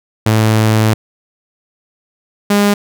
sawtooth tone pair in turn, 109.5 / 203.9 Hz, A2 / G#3, -8 / -32 cents, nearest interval major seventh, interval 1076 cents, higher second, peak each -5 dBFS, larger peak neither, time 0.26-0.94 / 2.5-2.74 s, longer first, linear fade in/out 5 ms, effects none

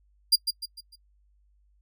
40% pulse tone with echo, 4798 Hz, D8, 36 cents sharp, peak -14 dBFS, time 0.32-0.36 s, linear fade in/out 10 ms, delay 150 ms, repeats 4, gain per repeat -8 dB, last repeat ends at 0.96 s, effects noise-tail reverb RT60 0.1 s tail -25 dB re dry + added 50 Hz sine -61 dBFS peak until 1.81 s

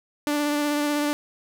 sawtooth tone with vibrato, 293.7 Hz, D4, in tune, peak -18 dBFS, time 0.27-1.13 s, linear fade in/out 0 ms, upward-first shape sine, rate 16 Hz, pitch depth 16 cents each way, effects none

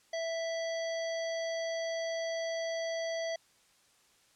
harmonic tone, 659 Hz, E5, 1 cent flat, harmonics 1 / 3 / 5 / 7 / 9, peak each -33 / -42 / -47 / -47 / -48 dBFS, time 0.13-3.36 s, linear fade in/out 5 ms, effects white hiss -66 dBFS RMS until 4.35 s + low-pass 9000 Hz 12 dB/octave

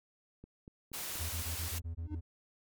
click train, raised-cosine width 3 ms, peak -37 dBFS, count 6, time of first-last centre 0.44-1.633 s, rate 4.19 Hz
white noise, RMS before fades -40 dBFS, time 0.93-1.79 s, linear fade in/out 10 ms
triangle tone bursts, 83 Hz, E2, 12 cents sharp, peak -34 dBFS, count 8, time 1.19-2.21 s, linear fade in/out 20 ms, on 110 ms, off 20 ms
triangle tone with exponential growth, 302.5 Hz, D#4, 49 cents flat, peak -35 dBFS, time 1.98-2.15 s, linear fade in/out 5 ms, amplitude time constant 36 ms
effects MP3 96 kbps

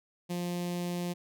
sawtooth tone with notch filter, 175.8 Hz, F3, 12 cents sharp, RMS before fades -34 dBFS, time 0.29-1.14 s, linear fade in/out 20 ms, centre 1400 Hz, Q 1.1, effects none

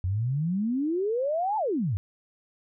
sine exponential two-way sweep, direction up then down, 87.31 to 892 to 87.31 Hz, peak -24 dBFS, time 0.04-1.97 s, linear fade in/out 0 ms, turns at 1.57 s, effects none

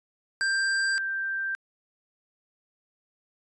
square / sine tone pair in turn, 1581 / 1573.3 Hz, G6 / G6, +14 / +6 cents, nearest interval unison, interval 8 cents, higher first, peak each -24 / -27 dBFS, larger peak first, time 0.41-0.98 / 0.98-1.55 s, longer neither, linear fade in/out 0 ms, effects resampled to 22050 Hz

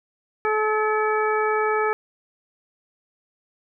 harmonic tone with a mistuned harmonic, 430.2 Hz, A4, 39 cents flat, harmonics 1 / 2 / 3 / 4 / 5, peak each -22 / -26 / -25 / -29 / -32 dBFS, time 0.45-1.93 s, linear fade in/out 0 ms, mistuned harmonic 5, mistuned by +100 cents, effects none

